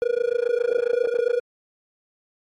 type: tone with amplitude modulation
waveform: triangle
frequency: 480 Hz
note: B4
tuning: 49 cents flat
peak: -14 dBFS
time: 0.02-1.4 s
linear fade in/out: 0 ms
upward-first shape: sine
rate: 27.4 Hz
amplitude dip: 100%
effects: AAC 32 kbps